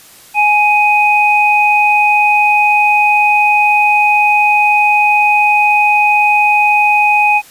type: tone pair together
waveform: sine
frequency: 835 / 2502 Hz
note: G#5 / D#7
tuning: +9 / +9 cents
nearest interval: octave + perfect fifth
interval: 1900 cents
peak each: -10 dBFS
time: 0.34-7.42 s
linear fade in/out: 50 ms
effects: white hiss -40 dBFS RMS until 7.5 s + resampled to 32000 Hz